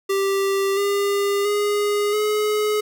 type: tone with pitch steps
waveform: square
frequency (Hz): 392 / 402.1 / 412.4 / 423.1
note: G4 / G4 / G#4 / G#4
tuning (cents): 0 / +44 / -12 / +32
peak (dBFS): -19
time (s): 0.09-2.81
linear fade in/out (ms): 10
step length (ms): 680
effects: none